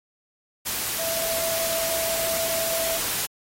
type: tone in noise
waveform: sine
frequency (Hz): 659.3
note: E5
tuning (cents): 0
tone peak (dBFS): -28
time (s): 0.98-2.99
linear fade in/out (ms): 20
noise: white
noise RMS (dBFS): -27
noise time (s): 0.65-3.27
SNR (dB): -4
effects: AAC 48 kbps